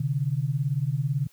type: beating tone pair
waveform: sine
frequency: 130 / 148 Hz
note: C3 / D3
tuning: -11 / +14 cents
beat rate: 18 Hz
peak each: -26 dBFS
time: 0-1.27 s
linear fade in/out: 5 ms
effects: white hiss -60 dBFS RMS until 1.32 s + high-pass 60 Hz 12 dB/octave